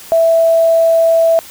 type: tone with quantisation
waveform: sine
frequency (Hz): 659.3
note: E5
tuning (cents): 0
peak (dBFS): -7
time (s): 0.12-1.39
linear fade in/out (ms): 0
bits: 6
effects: white hiss -35 dBFS RMS until 1.5 s